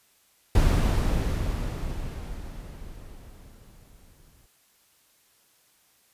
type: noise with exponential decay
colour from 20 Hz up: brown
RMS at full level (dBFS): -18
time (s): 0.55-4.46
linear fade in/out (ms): 2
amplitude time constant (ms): 850
effects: white hiss -63 dBFS RMS until 6.13 s + resampled to 32000 Hz